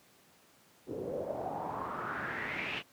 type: noise with low-pass filter sweep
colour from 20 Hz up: pink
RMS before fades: -37 dBFS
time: 0.86-2.83 s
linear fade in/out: 50 ms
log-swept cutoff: 390 to 2900 Hz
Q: 5.4
effects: pink hiss -63 dBFS RMS until 2.92 s + high-pass 150 Hz 12 dB/octave